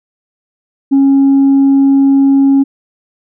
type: tone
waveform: sine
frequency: 274.2 Hz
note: C#4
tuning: 19 cents flat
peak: -3 dBFS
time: 0.91-2.64 s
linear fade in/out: 20 ms
effects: tanh soft clip ceiling -3 dBFS